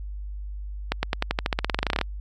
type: accelerating click train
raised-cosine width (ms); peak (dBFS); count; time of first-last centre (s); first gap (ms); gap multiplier
0.3; -6; 20; 0.92-2.013; 110; 0.92
effects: added 50 Hz sine -31 dBFS peak until 2.2 s + MP3 64 kbps